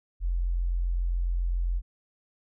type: tone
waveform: sine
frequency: 43.65 Hz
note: F1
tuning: in tune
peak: -24 dBFS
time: 0.2-1.82 s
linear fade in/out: 50 ms
effects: none